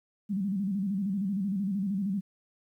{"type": "tone with vibrato", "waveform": "sine", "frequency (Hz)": 196, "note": "G3", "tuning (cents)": 0, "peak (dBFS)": -27, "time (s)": [0.29, 2.21], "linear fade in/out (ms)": 20, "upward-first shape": "square", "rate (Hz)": 13, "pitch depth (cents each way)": 90, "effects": ["11-bit"]}